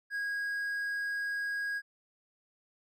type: tone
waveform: triangle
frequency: 1643 Hz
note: G#6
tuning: 19 cents flat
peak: -30 dBFS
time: 0.1-1.82 s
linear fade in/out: 50 ms
effects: none